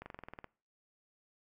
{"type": "slowing click train", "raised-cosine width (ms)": 0.5, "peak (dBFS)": -30, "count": 10, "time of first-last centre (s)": [0.02, 0.443], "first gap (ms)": 40, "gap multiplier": 1.04, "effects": ["noise-tail reverb RT60 0.4 s tail -23 dB re dry"]}